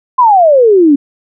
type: exponential sweep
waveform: sine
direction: down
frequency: 1046.5 to 272 Hz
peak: -3 dBFS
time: 0.18-0.96 s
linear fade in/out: 10 ms
effects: none